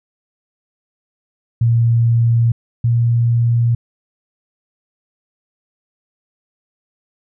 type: tone pair in turn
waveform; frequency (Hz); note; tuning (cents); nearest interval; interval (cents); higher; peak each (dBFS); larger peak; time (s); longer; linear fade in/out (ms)
sine; 116.6 / 117.82; A#2 / A#2; +1 / +19; unison; 18; second; -10 / -11; first; 1.61-2.52 / 2.84-3.75; neither; 5
effects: none